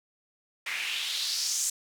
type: noise with band-pass filter sweep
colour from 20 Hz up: white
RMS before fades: -31 dBFS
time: 0.66-1.7 s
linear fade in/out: 5 ms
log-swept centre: 2000 to 7400 Hz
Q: 3.2
effects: none